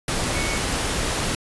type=tone in noise; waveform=sine; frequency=2217 Hz; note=C#7; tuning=in tune; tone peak=-29 dBFS; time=0.35-0.58 s; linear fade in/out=2 ms; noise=pink; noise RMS=-24 dBFS; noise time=0.08-1.35 s; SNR=-8 dB; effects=resampled to 24000 Hz